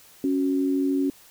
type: tone pair together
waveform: sine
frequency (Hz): 277.2 / 370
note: C#4 / F#4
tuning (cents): 0 / 0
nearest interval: perfect fourth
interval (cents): 500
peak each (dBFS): -21 / -28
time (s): 0.24-1.1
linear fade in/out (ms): 2
effects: white hiss -52 dBFS RMS until 1.3 s